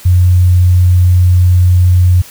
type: tone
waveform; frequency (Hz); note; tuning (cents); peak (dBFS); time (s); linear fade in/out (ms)
sine; 90; F#2; -47; -4; 0.05-2.22; 10
effects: white hiss -35 dBFS RMS until 2.3 s